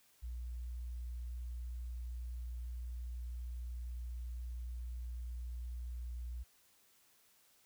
sine tone, 60.2 Hz, B1, 44 cents flat, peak -40 dBFS, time 0.22-6.44 s, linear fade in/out 20 ms, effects white hiss -69 dBFS RMS until 7.65 s

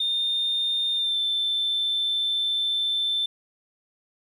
sine tone with pitch glide, 3632 to 3543 Hz, A#7 to A7, -46 to +11 cents, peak -21 dBFS, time 0-3.26 s, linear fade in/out 5 ms, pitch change -43 cents, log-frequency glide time 0.93-1.18 s, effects tanh soft clip ceiling -18 dBFS + 10-bit

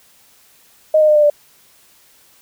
sine tone with pitch steps, 622.3 / 613.7 / 605.3 / 597 / 588.7 Hz, D#5 / D#5 / D#5 / D5 / D5, 0 / -24 / -48 / +28 / +4 cents, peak -8 dBFS, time 0.94-1.3 s, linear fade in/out 5 ms, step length 72 ms, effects white hiss -51 dBFS RMS until 2.41 s

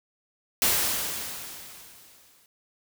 white noise with exponential decay, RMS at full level -21 dBFS, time 0.62-2.46 s, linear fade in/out 1 ms, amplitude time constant 400 ms, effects none

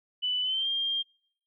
sine tone with pitch glide, 2987 to 3201 Hz, F#7 to G7, +16 to +36 cents, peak -26 dBFS, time 0.22-1.03 s, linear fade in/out 20 ms, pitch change +120 cents, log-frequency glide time 0.42-0.68 s, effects noise-tail reverb RT60 0.7 s tail -26 dB re dry

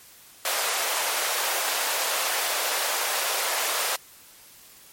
pink high-pass noise, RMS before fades -26 dBFS, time 0.45-3.96 s, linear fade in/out 2 ms, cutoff 550 Hz, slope 24 dB/octave, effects white hiss -50 dBFS RMS until 4.92 s + MP3 64 kbps

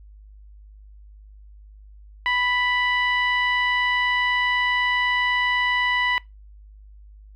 15% pulse tone with low-pass filter, 988 Hz, B5, in tune, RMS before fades -22 dBFS, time 2.26-6.18 s, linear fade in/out 0 ms, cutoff 2300 Hz, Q 2, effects noise-tail reverb RT60 0.2 s tail -23 dB re dry + added 51 Hz sine -43 dBFS peak until 7.35 s

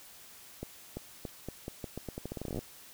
accelerating click train, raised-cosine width 2 ms, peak -24 dBFS, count 22, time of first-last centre 0.63-2.59 s, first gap 340 ms, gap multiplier 0.83, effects white hiss -53 dBFS RMS until 2.93 s

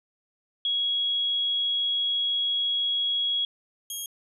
sine / 10% pulse tone pair in turn, 3322 / 3271 Hz, G#7 / G#7, 0 / -27 cents, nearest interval unison, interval 27 cents, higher first, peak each -23 dBFS, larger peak neither, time 0.65-3.45 / 3.9-4.06 s, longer first, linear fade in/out 2 ms, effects resampled to 32000 Hz

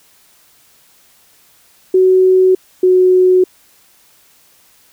sine tone pair in turn, 373 / 368.1 Hz, F#4 / F#4, +14 / -9 cents, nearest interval unison, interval 23 cents, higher first, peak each -6 dBFS, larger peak neither, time 1.94-2.55 / 2.83-3.44 s, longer neither, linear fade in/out 5 ms, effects white hiss -50 dBFS RMS until 4.92 s

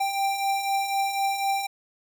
square beating tone pair, 784 / 788 Hz, G5 / G5, 0 / +9 cents, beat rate 4 Hz, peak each -32 / -25 dBFS, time 0-1.67 s, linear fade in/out 10 ms, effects none

